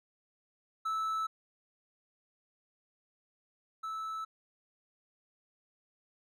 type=tone pair in turn; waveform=triangle; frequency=1310 / 1310 Hz; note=E6 / E6; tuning=-11 / -11 cents; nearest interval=unison; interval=0 cents; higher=neither; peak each=-29 / -34 dBFS; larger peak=first; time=0.85-1.27 / 3.83-4.25 s; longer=neither; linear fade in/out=10 ms; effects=none